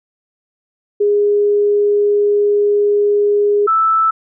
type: tone pair in turn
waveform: sine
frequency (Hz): 411.5 / 1317.4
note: G#4 / E6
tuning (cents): -16 / -1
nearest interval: octave + minor sixth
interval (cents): 2015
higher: second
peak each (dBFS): -10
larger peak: neither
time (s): 1-3.67 / 3.67-4.11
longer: first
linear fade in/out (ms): 10
effects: none